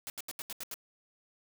white noise bursts, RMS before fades -40 dBFS, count 7, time 0.07-0.741 s, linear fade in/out 0 ms, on 29 ms, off 78 ms, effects none

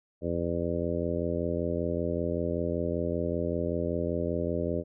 harmonic tone, 85.2 Hz, F2, 42 cents flat, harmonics 1 / 2 / 3 / 4 / 5 / 6 / 7, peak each -35 / -35 / -35 / -35 / -35 / -35 / -35 dBFS, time 0.21-4.84 s, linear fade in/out 50 ms, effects none

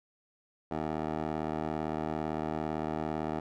15% pulse tone with band-pass filter, 77.78 Hz, D#2, in tune, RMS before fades -34 dBFS, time 0.71-3.4 s, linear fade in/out 5 ms, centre 570 Hz, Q 1.3, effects none

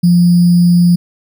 sine tone with sample-and-hold, 174.61 Hz, F3, in tune, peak -5 dBFS, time 0.03-0.96 s, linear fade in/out 10 ms, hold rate 4900 Hz, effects none

